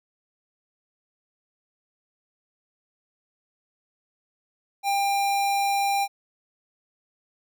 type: tone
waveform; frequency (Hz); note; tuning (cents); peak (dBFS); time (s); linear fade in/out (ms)
square; 797; G5; +28; -22; 4.83-6.08; 50
effects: none